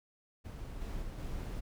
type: noise with level steps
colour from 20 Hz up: brown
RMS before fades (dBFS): -43 / -39 / -42 / -39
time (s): 0.44-1.61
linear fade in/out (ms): 20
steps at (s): 0.8 / 1.01 / 1.18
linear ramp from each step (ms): 20
effects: none